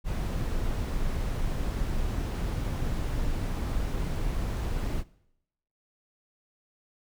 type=noise; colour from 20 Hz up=brown; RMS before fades=-29 dBFS; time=0.04-5.04 s; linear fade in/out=50 ms; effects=noise-tail reverb RT60 0.8 s tail -21 dB re dry